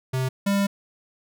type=tone pair in turn; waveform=square; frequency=130 / 199.39 Hz; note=C3 / G3; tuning=-11 / +30 cents; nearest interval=perfect fifth; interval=741 cents; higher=second; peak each=-23 / -20 dBFS; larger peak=second; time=0.13-0.29 / 0.46-0.67 s; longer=second; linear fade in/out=10 ms; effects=none